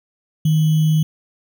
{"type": "tone with sample-and-hold", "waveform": "sine", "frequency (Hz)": 156.3, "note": "D#3", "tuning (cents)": 8, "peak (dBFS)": -12, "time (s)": [0.45, 1.03], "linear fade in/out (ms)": 5, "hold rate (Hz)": 3150, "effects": []}